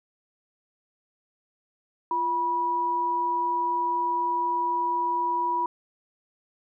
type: tone pair together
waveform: sine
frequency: 346 / 974.1 Hz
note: F4 / B5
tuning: -16 / -24 cents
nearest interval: octave + tritone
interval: 1792 cents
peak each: -35 / -23 dBFS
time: 2.11-5.66 s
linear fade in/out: 2 ms
effects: none